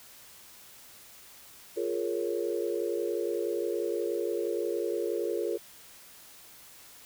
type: chord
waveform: sine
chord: Bb minor seventh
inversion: second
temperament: equal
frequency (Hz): 349.2 / 415.3 / 466.2 / 554.4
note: F4 / Ab4 / Bb4 / Db5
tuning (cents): 0 / 0 / 0 / 0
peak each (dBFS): -33 / -33 / -33 / -37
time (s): 1.76-5.58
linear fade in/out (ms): 20
effects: white hiss -52 dBFS RMS until 7.05 s